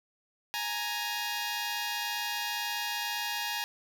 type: tone pair together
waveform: 10% pulse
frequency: 833 / 935 Hz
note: G#5 / A#5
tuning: +5 / +5 cents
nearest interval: major second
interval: 200 cents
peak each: -26 / -26 dBFS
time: 0.54-3.64 s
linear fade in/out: 0 ms
effects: none